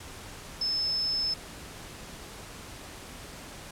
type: tone in noise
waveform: sine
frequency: 5240 Hz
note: E8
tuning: 11 cents flat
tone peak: -26 dBFS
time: 0.61-1.34 s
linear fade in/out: 5 ms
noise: pink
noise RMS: -44 dBFS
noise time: 0-3.71 s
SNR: +15 dB
effects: low-pass 11000 Hz 12 dB/octave